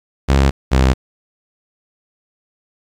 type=tone pair in turn; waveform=sawtooth; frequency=68.1 / 65.38 Hz; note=C#2 / C2; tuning=-30 / -1 cents; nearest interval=minor second; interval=71 cents; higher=first; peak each=-6 dBFS; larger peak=neither; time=0.28-0.51 / 0.71-0.94 s; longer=neither; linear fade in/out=20 ms; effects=low-pass 7000 Hz 12 dB/octave + 8-bit